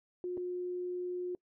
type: tone with dropouts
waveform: sine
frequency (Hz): 358.9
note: F4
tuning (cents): +47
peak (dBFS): -34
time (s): 0.24-1.35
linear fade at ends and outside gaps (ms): 1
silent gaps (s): 0.371-0.376
effects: noise-tail reverb RT60 0.1 s tail -24 dB re dry